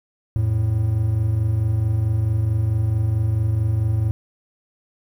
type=tone pair together; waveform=triangle; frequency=85.45 / 110 Hz; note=F2 / A2; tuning=-37 / 0 cents; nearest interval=major third; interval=437 cents; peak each=-22 / -16 dBFS; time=0.36-4.11 s; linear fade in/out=0 ms; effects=9-bit